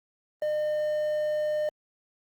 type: tone with quantisation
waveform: triangle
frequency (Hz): 606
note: D#5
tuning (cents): -46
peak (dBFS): -23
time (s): 0.42-1.69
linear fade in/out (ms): 2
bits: 8
effects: Opus 32 kbps